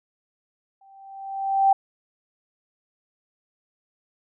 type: tone with exponential growth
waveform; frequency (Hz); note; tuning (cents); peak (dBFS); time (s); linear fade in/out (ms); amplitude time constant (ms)
sine; 781; G5; -7; -12; 0.81-1.73; 5; 200
effects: none